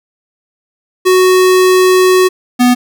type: tone pair in turn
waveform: square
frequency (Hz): 370 / 246.9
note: F#4 / B3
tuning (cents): 0 / 0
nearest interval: perfect fifth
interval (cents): 700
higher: first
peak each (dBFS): -6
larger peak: neither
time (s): 1.05-2.29 / 2.59-2.75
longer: first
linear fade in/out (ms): 20
effects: none